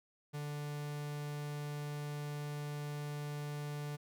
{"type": "tone", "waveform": "45% pulse", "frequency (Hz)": 146.9, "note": "D3", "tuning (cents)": 1, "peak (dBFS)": -39, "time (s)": [0.33, 3.97], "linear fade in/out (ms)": 20, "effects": []}